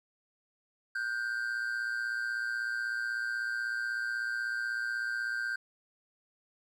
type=tone pair together; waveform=triangle; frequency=1451.8 / 1568 Hz; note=F#6 / G6; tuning=-33 / 0 cents; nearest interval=minor second; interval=133 cents; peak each=-35 / -31 dBFS; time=0.95-5.56 s; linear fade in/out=5 ms; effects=none